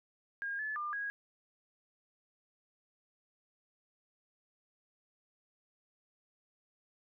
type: tone with pitch steps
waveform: sine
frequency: 1621 / 1727 / 1200 / 1648 Hz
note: G#6 / A6 / D6 / G#6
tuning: -42 / -33 / +37 / -14 cents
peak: -35 dBFS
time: 0.42-1.1 s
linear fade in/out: 0 ms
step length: 170 ms
effects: none